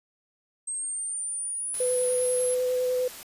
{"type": "linear sweep", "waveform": "sine", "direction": "up", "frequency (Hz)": [8310, 11000], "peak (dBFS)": -29, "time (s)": [0.67, 2.55], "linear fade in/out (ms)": 10}
{"type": "noise", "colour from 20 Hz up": "white", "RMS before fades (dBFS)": -42, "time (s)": [1.74, 3.23], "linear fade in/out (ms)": 0}
{"type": "tone with vibrato", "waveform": "sine", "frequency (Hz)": 503, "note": "B4", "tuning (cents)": 32, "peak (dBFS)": -23, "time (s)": [1.8, 3.08], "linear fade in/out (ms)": 5, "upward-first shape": "square", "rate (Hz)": 10, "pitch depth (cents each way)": 9}
{"effects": ["resampled to 32000 Hz"]}